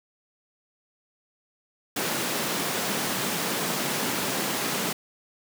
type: high-pass noise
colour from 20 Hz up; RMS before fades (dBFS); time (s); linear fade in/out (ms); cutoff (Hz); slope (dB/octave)
pink; -28; 1.96-4.93; 5; 160; 24
effects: none